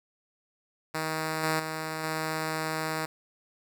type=tone with level steps; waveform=5% pulse; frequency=158.1 Hz; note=D#3; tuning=28 cents sharp; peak=-18 / -14 / -21 / -18 dBFS; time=0.94-3.06 s; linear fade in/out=10 ms; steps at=1.43 / 1.59 / 2.03 s; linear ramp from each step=10 ms; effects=none